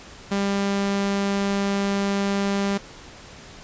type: tone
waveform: sawtooth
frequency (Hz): 198.9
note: G3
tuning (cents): +25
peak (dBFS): -17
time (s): 0.31-2.78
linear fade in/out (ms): 10
effects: pink hiss -43 dBFS RMS until 3.63 s + resampled to 16000 Hz